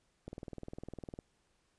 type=click train; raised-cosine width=2 ms; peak=-30 dBFS; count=19; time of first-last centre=0.28-1.189 s; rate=19.8 Hz; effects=pink hiss -75 dBFS RMS until 1.78 s + resampled to 22050 Hz